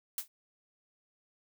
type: noise with exponential decay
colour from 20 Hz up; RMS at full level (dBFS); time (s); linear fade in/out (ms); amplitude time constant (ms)
blue; -30; 0.18-0.28; 2; 21
effects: none